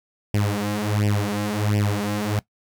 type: tone with flanger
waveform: sawtooth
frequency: 103.83 Hz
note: G#2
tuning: in tune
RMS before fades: -23 dBFS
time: 0.34-2.39 s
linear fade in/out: 0 ms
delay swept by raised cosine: 0.37 to 5.97 ms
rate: 1.4 Hz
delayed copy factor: +1
effects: noise-tail reverb RT60 0.1 s tail -19 dB re dry